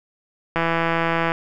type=click train; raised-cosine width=0.5 ms; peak=-6 dBFS; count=127; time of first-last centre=0.56-1.319 s; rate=166 Hz; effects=none